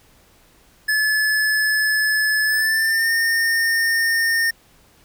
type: tone with pitch glide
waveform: square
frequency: 1723 to 1825.5 Hz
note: A6 to A#6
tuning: -37 to -37 cents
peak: -17 dBFS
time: 0.88-4.51 s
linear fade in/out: 10 ms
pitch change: +100 cents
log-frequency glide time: 2.45-3.11 s
effects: pink hiss -54 dBFS RMS until 5.04 s